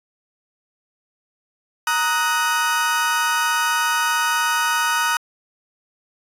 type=chord; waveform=35% pulse; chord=D# minor; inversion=second; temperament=equal with one note detuned; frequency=932.3 / 1256.8 / 1480 Hz; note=A#5 / D#6 / F#6; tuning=0 / +17 / 0 cents; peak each=-21 / -21 / -20 dBFS; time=1.87-5.17 s; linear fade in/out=2 ms; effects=resampled to 32000 Hz